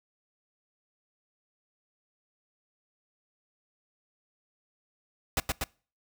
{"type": "noise with echo", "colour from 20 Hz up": "pink", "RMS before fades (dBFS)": -27, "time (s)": [5.37, 5.4], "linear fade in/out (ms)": 2, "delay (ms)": 120, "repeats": 2, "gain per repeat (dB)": -2, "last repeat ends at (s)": 5.64, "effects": ["noise-tail reverb RT60 0.4 s tail -25 dB re dry"]}